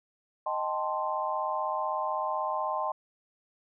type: chord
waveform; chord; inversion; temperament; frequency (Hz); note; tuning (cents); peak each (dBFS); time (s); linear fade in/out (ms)
sine; A half-diminished seventh; second; equal; 622.3 / 784 / 880 / 1046.5; Eb5 / G5 / A5 / C6; 0 / 0 / 0 / 0; -34 / -35 / -34 / -32; 0.46-2.92; 5
effects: none